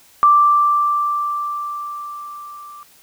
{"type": "tone with level ramp", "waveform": "sine", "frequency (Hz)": 1174.7, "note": "D6", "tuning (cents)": 0, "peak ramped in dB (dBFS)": [-7, -35], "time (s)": [0.23, 2.83], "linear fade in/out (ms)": 0, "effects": ["white hiss -50 dBFS RMS until 3.02 s"]}